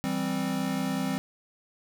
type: chord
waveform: square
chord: C major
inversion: first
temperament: equal with one note detuned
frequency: 166.06 / 196 / 261.6 Hz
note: E3 / G3 / C4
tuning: +13 / 0 / 0 cents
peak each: -35 / -32 / -31 dBFS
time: 0.04-1.18 s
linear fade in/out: 0 ms
effects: none